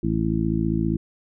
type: harmonic tone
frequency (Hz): 55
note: A1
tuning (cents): 0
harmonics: 1 / 2 / 3 / 4 / 5 / 6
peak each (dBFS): -29 / -29 / -25 / -26 / -31 / -26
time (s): 0.03-0.97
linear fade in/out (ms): 5
effects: none